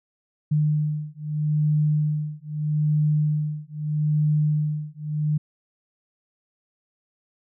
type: beating tone pair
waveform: sine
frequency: 150.8 / 151.59 Hz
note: D3 / D#3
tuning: +46 / -45 cents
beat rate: 0.79 Hz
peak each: -23 dBFS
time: 0.51-5.38 s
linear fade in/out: 10 ms
effects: none